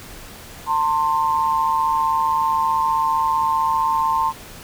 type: tone pair together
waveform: sine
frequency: 899 / 1054.4 Hz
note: A5 / C6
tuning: +37 / +13 cents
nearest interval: minor third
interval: 276 cents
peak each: -19 dBFS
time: 0.66-4.33 s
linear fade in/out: 50 ms
effects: pink hiss -39 dBFS RMS until 4.63 s

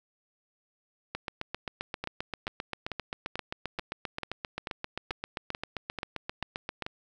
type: two click trains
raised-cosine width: 0.3 ms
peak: -18 / -17 dBFS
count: 12 / 44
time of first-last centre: 2.04-6.865 / 1.15-6.823 s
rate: 2.28 / 7.58 Hz
effects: none

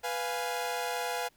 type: chord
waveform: sawtooth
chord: F diminished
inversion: second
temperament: equal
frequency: 493.9 / 698.5 / 830.6 Hz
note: Cb5 / F5 / Ab5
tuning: 0 / 0 / 0 cents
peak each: -32 dBFS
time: 0.03-1.29 s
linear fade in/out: 20 ms
effects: pink hiss -66 dBFS RMS until 1.36 s

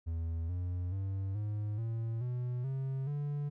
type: tone with pitch steps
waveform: triangle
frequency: 82.41 / 89.35 / 96.88 / 105.04 / 113.88 / 123.48 / 133.88 / 145.15 Hz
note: E2 / F2 / G2 / G#2 / A#2 / B2 / C3 / D3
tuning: 0 / +40 / -20 / +20 / -40 / 0 / +40 / -20 cents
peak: -31 dBFS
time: 0.06-3.5 s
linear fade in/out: 20 ms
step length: 430 ms
effects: none

